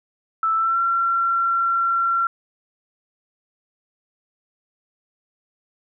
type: tone with pitch glide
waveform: sine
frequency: 1318.5 to 1363.4 Hz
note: E6 to F6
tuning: 0 to -42 cents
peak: -17 dBFS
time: 0.43-2.27 s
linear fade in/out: 2 ms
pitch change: +58 cents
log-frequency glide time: 0.55-0.79 s
effects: none